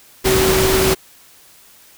sine tone in noise, 379.7 Hz, F#4, 45 cents sharp, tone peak -15 dBFS, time 0.24-0.95 s, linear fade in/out 20 ms, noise pink, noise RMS -17 dBFS, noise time 0.24-0.95 s, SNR -1 dB, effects white hiss -47 dBFS RMS until 1.97 s

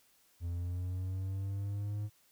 triangle linear sweep, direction up, 85 to 105.4 Hz, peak -32 dBFS, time 0.4-2.1 s, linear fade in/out 50 ms, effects white hiss -68 dBFS RMS until 2.31 s

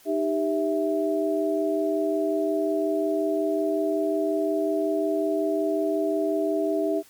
sine tone cluster, 308.9 / 394.4 / 656 Hz, D#4 / G4 / E5, -12 / +11 / -9 cents, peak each -26 dBFS, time 0.05-7.03 s, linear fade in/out 50 ms, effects white hiss -54 dBFS RMS until 7.09 s + MP3 96 kbps

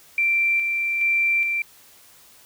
sine tone with tremolo, 2353 Hz, D7, 3 cents sharp, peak -17 dBFS, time 0.18-1.62 s, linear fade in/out 2 ms, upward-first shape square, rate 1.2 Hz, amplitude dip 35%, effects white hiss -51 dBFS RMS until 2.45 s

